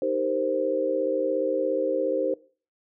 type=chord; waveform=sine; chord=C minor seventh; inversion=first; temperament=equal; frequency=311.1 / 392 / 466.2 / 523.3 Hz; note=Eb4 / G4 / Bb4 / C5; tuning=0 / 0 / 0 / 0 cents; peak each=-31 / -30 / -30 / -25 dBFS; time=0.02-2.34 s; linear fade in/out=2 ms; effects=noise-tail reverb RT60 0.4 s tail -21 dB re dry